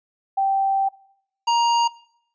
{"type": "tone pair in turn", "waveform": ["sine", "square"], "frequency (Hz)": [780, 939], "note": ["G5", "A#5"], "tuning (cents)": [-9, 12], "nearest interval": "minor third", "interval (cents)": 321, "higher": "second", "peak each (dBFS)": -17, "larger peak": "neither", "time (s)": [[0.37, 0.89], [1.47, 1.88]], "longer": "first", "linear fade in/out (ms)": 10, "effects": ["noise-tail reverb RT60 0.7 s tail -21 dB re dry", "resampled to 16000 Hz"]}